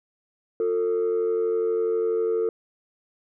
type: tone pair together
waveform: sine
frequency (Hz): 357.8 / 450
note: F4 / A4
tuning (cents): +42 / +39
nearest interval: major third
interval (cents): 397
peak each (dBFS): -26 / -20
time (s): 0.6-2.49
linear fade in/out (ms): 2
effects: tanh soft clip ceiling -18 dBFS